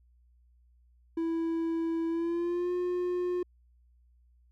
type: tone with pitch glide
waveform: triangle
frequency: 329.6 to 357.4 Hz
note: E4 to F4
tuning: 0 to +40 cents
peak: -26 dBFS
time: 1.17-3.43 s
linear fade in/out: 5 ms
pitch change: +140 cents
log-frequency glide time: 2.08-2.72 s
effects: added 60 Hz sine -60 dBFS peak until 4.51 s